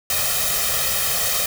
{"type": "noise with comb filter", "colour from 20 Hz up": "white", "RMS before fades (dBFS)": -21, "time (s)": [0.1, 1.46], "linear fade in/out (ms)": 2, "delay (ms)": 1.6, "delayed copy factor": 1, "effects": []}